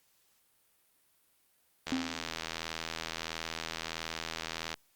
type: click train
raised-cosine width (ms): 0.2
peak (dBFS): -18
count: 235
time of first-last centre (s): 1.87-4.741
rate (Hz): 81.5
type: tone with exponential decay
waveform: triangle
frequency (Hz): 261.6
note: C4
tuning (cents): 0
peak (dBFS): -25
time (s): 1.92-2.36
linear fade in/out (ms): 1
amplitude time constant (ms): 94
effects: white hiss -70 dBFS RMS until 4.95 s + Opus 48 kbps